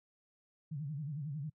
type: tone with vibrato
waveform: sine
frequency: 146.83 Hz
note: D3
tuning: in tune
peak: -37 dBFS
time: 0.71-1.5 s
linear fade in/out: 10 ms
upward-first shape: sine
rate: 11 Hz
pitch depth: 150 cents each way
effects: noise-tail reverb RT60 0.1 s tail -26 dB re dry